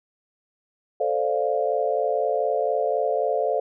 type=chord; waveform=sine; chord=D minor seventh; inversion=second; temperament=equal; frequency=440 / 523.3 / 587.3 / 698.5 Hz; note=A4 / C5 / D5 / F5; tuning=0 / 0 / 0 / 0 cents; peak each=-26 dBFS; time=1-3.6 s; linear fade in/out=5 ms; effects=none